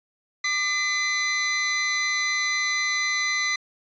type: tone pair together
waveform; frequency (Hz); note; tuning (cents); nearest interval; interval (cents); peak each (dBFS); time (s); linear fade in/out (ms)
sawtooth; 1189.5 / 2024; D6 / B6; +22 / +42; major sixth; 920; -28 / -19; 0.44-3.56; 5
effects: resampled to 16000 Hz